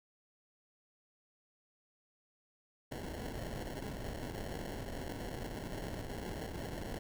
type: noise with sample-and-hold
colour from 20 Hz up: pink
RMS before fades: -42 dBFS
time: 2.91-6.99 s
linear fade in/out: 10 ms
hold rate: 1225 Hz
effects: none